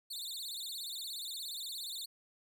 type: tone with vibrato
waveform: sawtooth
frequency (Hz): 3976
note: B7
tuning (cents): +11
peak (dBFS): -37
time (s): 0.1-2.06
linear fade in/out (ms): 10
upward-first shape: sine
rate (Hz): 17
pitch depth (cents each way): 210
effects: none